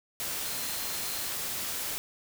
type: tone in noise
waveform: sine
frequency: 4158 Hz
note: C8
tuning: 12 cents flat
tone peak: -44 dBFS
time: 0.45-1.28 s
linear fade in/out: 0 ms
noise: white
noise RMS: -34 dBFS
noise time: 0.2-1.98 s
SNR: -13 dB
effects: none